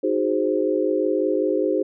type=chord; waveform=sine; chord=Ab dominant seventh; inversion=second; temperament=equal; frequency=311.1 / 370 / 415.3 / 523.3 Hz; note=Eb4 / Gb4 / Ab4 / C5; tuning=0 / 0 / 0 / 0 cents; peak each=-24 dBFS; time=0.03-1.83 s; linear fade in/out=10 ms; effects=none